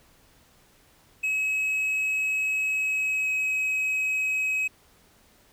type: tone with pitch glide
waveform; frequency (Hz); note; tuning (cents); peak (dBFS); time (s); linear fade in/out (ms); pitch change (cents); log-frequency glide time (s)
triangle; 2562 to 2546; E7 to D#7; -50 to +39; -22; 1.23-4.68; 10; -11; 2.68-3.54
effects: pink hiss -59 dBFS RMS until 5.52 s